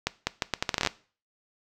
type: accelerating click train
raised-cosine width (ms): 0.2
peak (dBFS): -7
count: 13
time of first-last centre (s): 0.07-0.872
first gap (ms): 200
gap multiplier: 0.76
effects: noise-tail reverb RT60 0.4 s tail -19 dB re dry